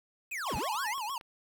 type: linear two-way sweep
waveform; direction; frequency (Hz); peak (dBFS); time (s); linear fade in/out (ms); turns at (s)
square; down then up; 2637 to 30.26 to 2201; -35; 0.31-0.94; 10; 0.55
type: tone with vibrato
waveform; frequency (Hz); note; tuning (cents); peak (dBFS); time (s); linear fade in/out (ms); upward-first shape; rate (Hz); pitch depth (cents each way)
square; 962; B5; -46; -34; 0.46-1.18; 2; sine; 6.4; 260
type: click train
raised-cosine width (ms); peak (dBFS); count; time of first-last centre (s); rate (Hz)
0.3; -35; 7; 0.52-1.211; 8.68
effects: 9-bit